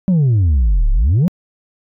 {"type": "exponential two-way sweep", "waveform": "sine", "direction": "down then up", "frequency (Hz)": [196, 32.7, 196], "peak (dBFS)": -7, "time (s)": [0.08, 1.28], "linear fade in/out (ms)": 0, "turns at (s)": 0.91, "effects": ["tanh soft clip ceiling -9 dBFS"]}